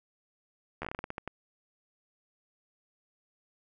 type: slowing click train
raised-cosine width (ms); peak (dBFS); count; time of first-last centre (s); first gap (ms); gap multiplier
0.5; -21; 12; 0.82-1.276; 12; 1.23
effects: none